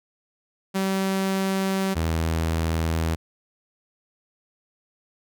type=tone pair in turn; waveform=sawtooth; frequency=192.2 / 81.42 Hz; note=G3 / E2; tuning=-34 / -21 cents; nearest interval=octave + minor third; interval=1487 cents; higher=first; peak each=-18 dBFS; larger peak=neither; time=0.74-1.95 / 1.95-3.16 s; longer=neither; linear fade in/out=20 ms; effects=none